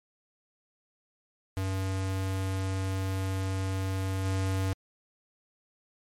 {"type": "tone with level steps", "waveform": "square", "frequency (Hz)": 95.4, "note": "G2", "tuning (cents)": -47, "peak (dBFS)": [-29, -27], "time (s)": [1.57, 4.73], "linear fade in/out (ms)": 0, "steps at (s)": 4.24, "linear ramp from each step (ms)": 20, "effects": ["MP3 64 kbps"]}